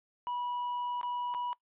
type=tone with dropouts; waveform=triangle; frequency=976 Hz; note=B5; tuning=21 cents flat; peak=-31 dBFS; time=0.27-1.53 s; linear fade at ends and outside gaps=0 ms; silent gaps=1.013-1.031 / 1.34-1.347 s; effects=noise-tail reverb RT60 0.1 s tail -21 dB re dry + resampled to 8000 Hz